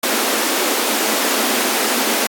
pink high-pass noise, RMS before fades -18 dBFS, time 0.03-2.27 s, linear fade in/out 5 ms, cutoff 220 Hz, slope 96 dB/octave, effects AAC 64 kbps

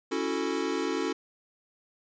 square chord, F# minor seventh, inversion second, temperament equal, 277.2 / 329.6 / 370 / 440 Hz, C#4 / E4 / F#4 / A4, 0 / 0 / 0 / 0 cents, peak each -34 dBFS, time 0.11-1.13 s, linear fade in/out 10 ms, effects resampled to 16000 Hz

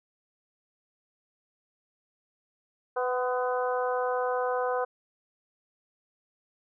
harmonic tone with a mistuned harmonic, 250 Hz, B3, 21 cents sharp, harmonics 2 / 3 / 4 / 5 / 6, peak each -28 / -32 / -34 / -36 / -38 dBFS, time 2.96-4.85 s, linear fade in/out 10 ms, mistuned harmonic 4, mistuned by +26 cents, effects none

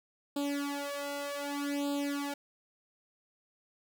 sawtooth tone with flanger, 285 Hz, C#4, 48 cents sharp, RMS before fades -35 dBFS, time 0.36-2.34 s, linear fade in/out 5 ms, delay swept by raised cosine 0.25 to 2.05 ms, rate 0.65 Hz, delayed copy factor +1, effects 11-bit

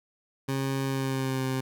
20% pulse tone with pitch glide, 135.3 to 131.3 Hz, C#3 to C3, -42 to +6 cents, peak -22 dBFS, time 0.48-1.61 s, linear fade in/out 10 ms, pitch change -52 cents, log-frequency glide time 0.85-1.45 s, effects none

